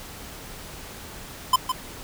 square tone with echo, 1025 Hz, C6, 36 cents flat, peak -14 dBFS, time 1.53-1.56 s, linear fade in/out 5 ms, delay 160 ms, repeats 1, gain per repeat -8 dB, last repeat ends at 1.72 s, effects pink hiss -40 dBFS RMS until 2.03 s

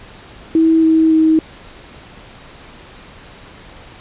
sine tone with pitch steps, 323.7 / 320.5 / 317.4 Hz, E4 / E4 / D#4, -31 / -49 / +35 cents, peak -8 dBFS, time 0.55-1.39 s, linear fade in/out 2 ms, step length 280 ms, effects pink hiss -39 dBFS RMS until 4 s + resampled to 8000 Hz

